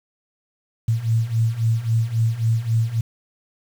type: beating tone pair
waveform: sine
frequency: 111.3 / 115 Hz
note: A2 / A#2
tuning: +20 / -23 cents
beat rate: 3.7 Hz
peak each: -22 / -19 dBFS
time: 0.88-3.01 s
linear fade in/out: 5 ms
effects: 7-bit